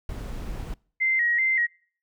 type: noise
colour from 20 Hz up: brown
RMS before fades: -33 dBFS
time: 0.09-0.74 s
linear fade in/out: 2 ms
type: tone with vibrato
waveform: sine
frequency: 1986 Hz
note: B6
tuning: 9 cents sharp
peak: -20 dBFS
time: 1-1.67 s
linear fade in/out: 20 ms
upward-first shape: square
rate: 2.6 Hz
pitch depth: 80 cents each way
effects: noise-tail reverb RT60 0.5 s tail -26 dB re dry